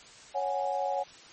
sine chord, C# suspended fourth, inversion none, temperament just, 554.4 / 739.2 / 831.5 Hz, C#5 / F#5 / G#5, 0 / -2 / +2 cents, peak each -32 dBFS, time 0.34-1.04 s, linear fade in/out 20 ms, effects white hiss -51 dBFS RMS until 1.32 s + MP3 32 kbps

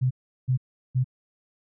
sine tone bursts, 128.1 Hz, C3, 36 cents flat, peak -19 dBFS, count 3, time 0.01-1.044 s, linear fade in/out 20 ms, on 98 ms, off 370 ms, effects none

